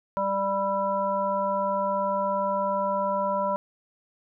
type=harmonic tone with a mistuned harmonic; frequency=196.8 Hz; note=G3; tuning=7 cents sharp; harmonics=1 / 3 / 5 / 7; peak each=-34 / -27 / -26 / -36 dBFS; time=0.17-3.56 s; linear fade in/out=0 ms; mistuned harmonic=7; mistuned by=-46 cents; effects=none